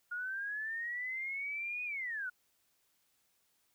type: linear two-way sweep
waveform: sine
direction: up then down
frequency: 1422 to 2493 to 1422 Hz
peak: -36 dBFS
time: 0.11-2.3 s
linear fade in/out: 10 ms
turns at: 1.84 s
effects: white hiss -75 dBFS RMS until 3.74 s